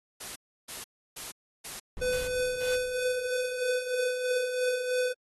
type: noise bursts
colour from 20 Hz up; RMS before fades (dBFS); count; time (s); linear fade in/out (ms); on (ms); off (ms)
white; -40; 6; 0.2-2.76; 10; 160; 320
type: noise with exponential decay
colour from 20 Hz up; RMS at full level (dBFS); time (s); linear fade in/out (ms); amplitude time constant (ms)
brown; -39; 1.97-4.04; 0; 450
type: tone with tremolo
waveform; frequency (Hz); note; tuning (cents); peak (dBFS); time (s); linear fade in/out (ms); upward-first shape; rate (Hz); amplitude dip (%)
square; 502; B4; +28; -26; 2.01-5.13; 10; triangle; 3.1; 55
effects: AAC 32 kbps